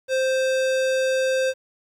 square tone, 523.3 Hz, C5, in tune, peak -20 dBFS, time 0.08-1.54 s, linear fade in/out 50 ms, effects low-pass 8000 Hz 12 dB/octave + 9-bit

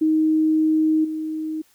sine tone with level steps, 313.5 Hz, D#4, 13 cents sharp, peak -15 / -24 dBFS, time 0.01-1.62 s, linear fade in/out 10 ms, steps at 1.04 s, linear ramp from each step 10 ms, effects white hiss -59 dBFS RMS until 1.74 s

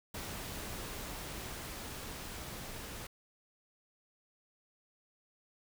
pink noise with level ramp, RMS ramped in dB -42 to -45 dBFS, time 0.14-3.07 s, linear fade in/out 5 ms, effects none

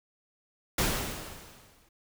pink noise with exponential decay, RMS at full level -25 dBFS, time 0.78-1.89 s, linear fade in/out 5 ms, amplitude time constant 240 ms, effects none

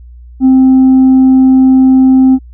sine tone with tanh clipping, 261.6 Hz, C4, in tune, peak -3 dBFS, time 0.4-2.39 s, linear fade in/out 50 ms, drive 1 dB, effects added 60 Hz sine -30 dBFS peak until 2.53 s

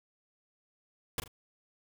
pink noise with echo, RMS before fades -32 dBFS, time 1.18-1.2 s, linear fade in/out 2 ms, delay 39 ms, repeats 2, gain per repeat -10 dB, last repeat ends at 1.278 s, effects none

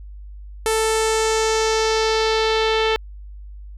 sawtooth tone with low-pass filter sweep, 441.6 Hz, A4, 6 cents sharp, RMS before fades -19 dBFS, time 0.66-2.96 s, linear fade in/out 0 ms, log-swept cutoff 10000 to 3300 Hz, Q 2.2, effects added 50 Hz sine -34 dBFS peak until 3.77 s

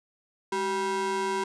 square ring-modulated tone, 294.6 Hz, D4, 6 cents sharp, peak -24 dBFS, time 0.52-1.44 s, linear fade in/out 5 ms, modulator 677 Hz, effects resampled to 22050 Hz

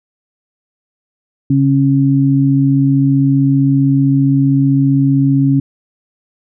sine tone pair together, 138.59 / 274 Hz, C#3 / C#4, 0 / -20 cents, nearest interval octave, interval 1180 cents, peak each -11 dBFS, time 1.5-5.6 s, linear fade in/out 5 ms, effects none

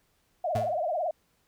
sine tone with vibrato, 663 Hz, E5, 10 cents sharp, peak -26 dBFS, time 0.44-1.11 s, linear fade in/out 5 ms, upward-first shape triangle, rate 18 Hz, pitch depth 210 cents each way
35% pulse tone with exponential decay, 110 Hz, A2, in tune, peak -25 dBFS, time 0.55-0.8 s, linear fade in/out 5 ms, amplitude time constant 54 ms
effects pink hiss -70 dBFS RMS until 1.47 s

